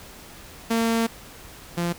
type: tone pair in turn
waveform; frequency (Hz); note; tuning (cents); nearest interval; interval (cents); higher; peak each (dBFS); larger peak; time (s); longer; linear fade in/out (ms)
sawtooth; 228.2 / 172.34; A#3 / F3; -37 / -23; perfect fourth; 486; first; -16 / -19; first; 0.7-1.07 / 1.77-1.93; first; 10
effects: pink hiss -44 dBFS RMS until 1.98 s